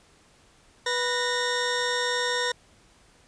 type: tone pair together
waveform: 20% pulse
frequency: 491.3 / 1843.7 Hz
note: B4 / A#6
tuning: -9 / -20 cents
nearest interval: octave + major seventh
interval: 2289 cents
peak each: -22 dBFS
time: 0.86-2.52 s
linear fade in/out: 5 ms
effects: pink hiss -58 dBFS RMS until 3.27 s + resampled to 22050 Hz